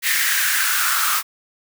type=noise with high-pass filter sweep; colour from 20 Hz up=white; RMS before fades=-19 dBFS; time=0.02-1.23 s; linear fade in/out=50 ms; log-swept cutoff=1900 to 1200 Hz; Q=5.1; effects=none